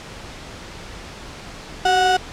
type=tone pair together; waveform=35% pulse; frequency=379.5 / 734.8 Hz; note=F#4 / F#5; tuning=+44 / -12 cents; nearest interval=major seventh; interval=1144 cents; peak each=-21 / -13 dBFS; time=1.85-2.17 s; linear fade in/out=5 ms; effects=pink hiss -36 dBFS RMS until 2.32 s + low-pass 6000 Hz 12 dB/octave